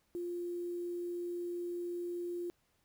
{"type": "tone with quantisation", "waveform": "sine", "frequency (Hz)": 349.5, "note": "F4", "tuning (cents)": 1, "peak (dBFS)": -36, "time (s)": [0.15, 2.5], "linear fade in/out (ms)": 0, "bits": 10, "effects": ["pink hiss -75 dBFS RMS until 2.84 s"]}